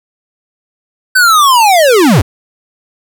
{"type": "linear sweep", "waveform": "square", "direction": "down", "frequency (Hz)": [1544, 68.4], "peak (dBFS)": -5, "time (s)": [1.15, 2.22], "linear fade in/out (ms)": 10, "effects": []}